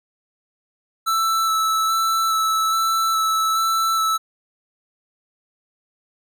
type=tone with vibrato; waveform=square; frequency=1318.5 Hz; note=E6; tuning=in tune; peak=-18 dBFS; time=1.06-4.18 s; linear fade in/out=20 ms; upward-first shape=square; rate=1.2 Hz; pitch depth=10 cents each way; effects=none